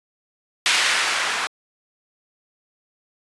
violet noise with low-pass filter sweep, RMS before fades -21 dBFS, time 0.66-1.47 s, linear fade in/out 0 ms, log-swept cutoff 2400 to 1300 Hz, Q 1, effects resampled to 24000 Hz

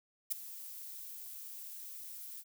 violet noise with ADSR envelope, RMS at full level -31 dBFS, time 0.3-2.44 s, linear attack 20 ms, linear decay 8 ms, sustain -16 dB, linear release 43 ms, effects none

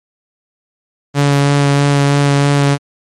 sawtooth tone with vibrato, 142 Hz, C#3, 42 cents sharp, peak -5 dBFS, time 1.14-2.78 s, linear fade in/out 50 ms, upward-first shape sine, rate 3.1 Hz, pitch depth 12 cents each way, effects low-pass 9000 Hz 12 dB/octave + MP3 64 kbps

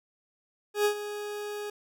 40% pulse tone with ADSR envelope, 415.3 Hz, G#4, in tune, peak -20 dBFS, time 0.74-1.7 s, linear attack 110 ms, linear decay 90 ms, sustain -13 dB, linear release 4 ms, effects none

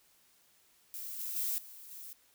violet noise with level steps, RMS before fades -42 / -39 / -34 / -51 / -47 dBFS, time 0.94-2.13 s, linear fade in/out 0 ms, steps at 1.19 / 1.36 / 1.58 / 1.91 s, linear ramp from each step 2 ms, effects white hiss -67 dBFS RMS until 2.34 s

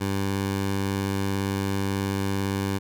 15% pulse tone, 98.1 Hz, G2, 2 cents sharp, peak -18 dBFS, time 0-2.79 s, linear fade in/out 20 ms, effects none

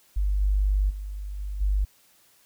sine tone with level steps, 49.6 Hz, G1, 21 cents sharp, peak -21 / -19 / -31 / -29 / -20 dBFS, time 0.16-1.85 s, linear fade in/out 10 ms, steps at 0.4 / 0.89 / 1.38 / 1.6 s, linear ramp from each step 20 ms, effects white hiss -60 dBFS RMS until 2.45 s

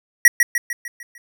square tone with echo, 1914 Hz, A#6, 45 cents sharp, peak -5 dBFS, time 0.25-0.28 s, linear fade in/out 2 ms, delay 150 ms, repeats 6, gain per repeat -6 dB, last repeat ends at 1.18 s, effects none

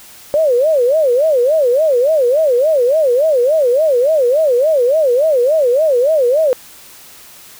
sine tone with vibrato, 554.4 Hz, C#5, in tune, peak -9 dBFS, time 0.34-6.53 s, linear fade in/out 0 ms, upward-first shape sine, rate 3.5 Hz, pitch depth 260 cents each way, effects white hiss -39 dBFS RMS until 7.59 s

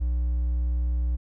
triangle tone with hard clipping, 60.8 Hz, B1, 26 cents flat, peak -23 dBFS, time 0-1.17 s, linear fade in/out 20 ms, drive 5 dB, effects none

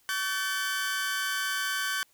sawtooth tone cluster, 1134 / 1532 / 1753 Hz, C#6 / G6 / A6, +39 / -40 / -7 cents, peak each -32 / -26 / -33 dBFS, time 0.09-2.03 s, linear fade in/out 0 ms, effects white hiss -65 dBFS RMS until 2.13 s

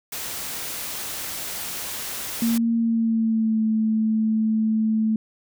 white noise, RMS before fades -31 dBFS, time 0.12-2.58 s, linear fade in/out 5 ms
sine tone with pitch glide, 230.6 to 219.3 Hz, A#3 to A3, -19 to -6 cents, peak -18 dBFS, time 2.42-5.16 s, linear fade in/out 2 ms, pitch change -87 cents, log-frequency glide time 2.75-3.62 s
effects none

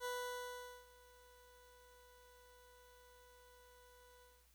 20% pulse tone with ADSR envelope, 493.9 Hz, B4, in tune, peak -35 dBFS, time 0-4.48 s, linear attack 50 ms, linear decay 800 ms, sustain -23 dB, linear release 260 ms, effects added 60 Hz sine -70 dBFS peak until 4.54 s + white hiss -73 dBFS RMS until 4.54 s

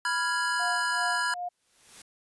square chord, F diminished, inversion second, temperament equal, 987.8 / 1396.9 / 1661.2 Hz, Cb6 / F6 / Ab6, 0 / 0 / 0 cents, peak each -31 / -32 / -30 dBFS, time 0.05-1.34 s, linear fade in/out 2 ms
sine tone with tremolo, 711 Hz, F5, 31 cents sharp, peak -30 dBFS, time 0.59-1.49 s, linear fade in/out 10 ms, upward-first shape sine, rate 2.6 Hz, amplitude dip 95%
white noise with exponential growth, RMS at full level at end -45 dBFS, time 1.42-2.02 s, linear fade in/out 5 ms, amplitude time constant 130 ms
effects resampled to 24000 Hz

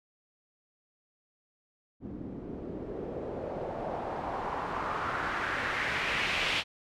white noise with low-pass filter sweep, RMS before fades -34 dBFS, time 2-6.64 s, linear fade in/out 50 ms, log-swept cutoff 250 to 3000 Hz, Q 2.2, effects none

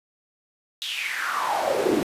brown noise with high-pass filter sweep, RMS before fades -25 dBFS, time 0.82-2.03 s, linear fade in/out 0 ms, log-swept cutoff 3600 to 290 Hz, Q 5.7, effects resampled to 32000 Hz

